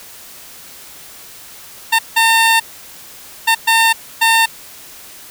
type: tone bursts at uneven times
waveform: 15% pulse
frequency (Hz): 906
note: A#5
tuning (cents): -50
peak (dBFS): -3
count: 5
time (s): 1.92-1.99 / 2.16-2.6 / 3.47-3.55 / 3.67-3.93 / 4.21-4.46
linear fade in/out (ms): 10
effects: white hiss -37 dBFS RMS until 5.3 s